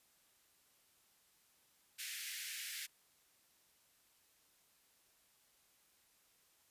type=high-pass noise; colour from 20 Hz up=pink; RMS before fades=-45 dBFS; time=1.98-2.87 s; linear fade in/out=20 ms; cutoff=1700 Hz; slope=48 dB/octave; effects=white hiss -72 dBFS RMS until 6.7 s + resampled to 32000 Hz